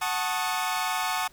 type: chord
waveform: sawtooth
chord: D# half-diminished seventh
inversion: first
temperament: equal with one note detuned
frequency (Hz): 740 / 880 / 1099.2 / 1244.5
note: F#5 / A5 / C#6 / D#6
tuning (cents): 0 / 0 / -15 / 0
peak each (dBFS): -27 / -27 / -29 / -29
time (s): 0.01-1.28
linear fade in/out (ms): 10
effects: pink hiss -57 dBFS RMS until 1.32 s